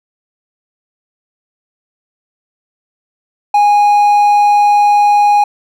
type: tone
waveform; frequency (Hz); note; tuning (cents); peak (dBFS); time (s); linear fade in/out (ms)
triangle; 825; G#5; -12; -4; 3.54-5.44; 5
effects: none